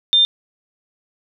sine tone, 3600 Hz, A7, 39 cents sharp, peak -10 dBFS, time 0.13-0.25 s, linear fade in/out 0 ms, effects none

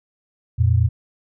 sine tone pair together, 87.21 / 116.54 Hz, F2 / A#2, -2 / 0 cents, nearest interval perfect fourth, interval 502 cents, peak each -16 dBFS, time 0.58-0.89 s, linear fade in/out 20 ms, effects none

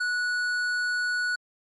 sine tone with tanh clipping, 1470 Hz, F#6, 12 cents flat, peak -26 dBFS, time 0-1.36 s, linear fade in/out 10 ms, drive 11 dB, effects MP3 48 kbps

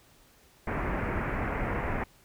pink low-pass noise, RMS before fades -31 dBFS, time 0.67-2.04 s, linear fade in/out 5 ms, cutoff 2300 Hz, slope 48 dB/octave, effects pink hiss -60 dBFS RMS until 2.24 s

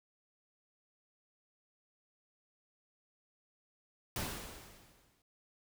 pink noise with exponential decay, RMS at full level -36 dBFS, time 4.16-5.22 s, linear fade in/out 2 ms, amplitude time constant 230 ms, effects none

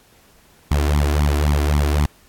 sawtooth tone with flanger, 73.42 Hz, D2, in tune, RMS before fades -17 dBFS, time 0.71-2.06 s, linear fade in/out 0 ms, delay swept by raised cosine 0.89 to 2.99 ms, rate 3.8 Hz, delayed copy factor +0.9, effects pink hiss -53 dBFS RMS until 2.28 s + AAC 64 kbps

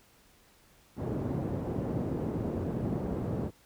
pink band-pass noise, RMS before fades -33 dBFS, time 0.96-3.51 s, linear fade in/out 50 ms, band 110 to 410 Hz, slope 12 dB/octave, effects pink hiss -62 dBFS RMS until 3.65 s

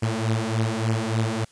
sawtooth beating tone pair, 110 / 113.4 Hz, A2 / A#2, 0 / -47 cents, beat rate 3.4 Hz, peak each -21 dBFS, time 0.02-1.45 s, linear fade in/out 10 ms, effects white hiss -56 dBFS RMS until 1.51 s + resampled to 22050 Hz

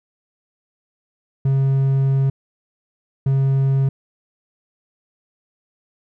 triangle tone bursts at uneven times, 135.5 Hz, C#3, 39 cents flat, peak -12 dBFS, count 2, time 1.45-2.3 / 3.26-3.89 s, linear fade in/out 5 ms, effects none

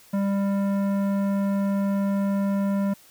triangle tone with tanh clipping, 198.3 Hz, G3, 20 cents sharp, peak -23 dBFS, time 0.13-2.94 s, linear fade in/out 10 ms, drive 18 dB, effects white hiss -53 dBFS RMS until 3.1 s

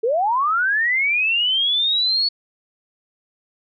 sine linear sweep, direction up, 422.2 to 4436 Hz, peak -16 dBFS, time 0.03-2.29 s, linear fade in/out 10 ms, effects none

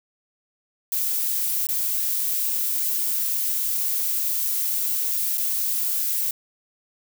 violet noise with dropouts, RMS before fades -24 dBFS, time 0.92-6.31 s, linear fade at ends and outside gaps 2 ms, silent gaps 1.669-1.688 / 5.375-5.379 s, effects none

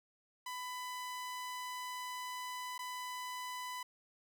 sawtooth tone with dropouts, 999 Hz, B5, 20 cents sharp, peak -37 dBFS, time 0.46-3.83 s, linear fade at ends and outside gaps 5 ms, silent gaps 2.78-2.79 s, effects none

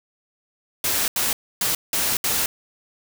white noise bursts at uneven times, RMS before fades -22 dBFS, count 5, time 0.84-1.08 / 1.16-1.33 / 1.61-1.75 / 1.93-2.17 / 2.24-2.46 s, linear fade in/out 2 ms, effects none

